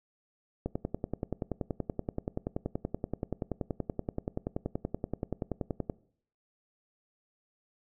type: click train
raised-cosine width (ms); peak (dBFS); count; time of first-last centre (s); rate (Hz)
2; -18; 56; 0.66-5.898; 10.5
effects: noise-tail reverb RT60 0.6 s tail -22 dB re dry